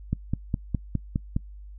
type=click train; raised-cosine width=5 ms; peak=-12 dBFS; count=7; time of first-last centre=0.13-1.365 s; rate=4.86 Hz; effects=noise-tail reverb RT60 0.1 s tail -24 dB re dry + added 50 Hz sine -40 dBFS peak until 1.78 s